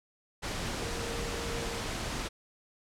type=tone in noise; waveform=sine; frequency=466.2 Hz; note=A#4; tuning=in tune; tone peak=-40 dBFS; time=0.79-1.82 s; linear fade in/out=20 ms; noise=pink; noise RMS=-35 dBFS; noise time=0.42-2.29 s; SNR=-8 dB; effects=low-pass 8000 Hz 12 dB/octave